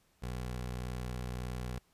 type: tone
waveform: 20% pulse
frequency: 61.74 Hz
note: B1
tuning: in tune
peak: -32 dBFS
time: 0.22-1.79 s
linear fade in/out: 10 ms
effects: pink hiss -71 dBFS RMS until 1.93 s + resampled to 32000 Hz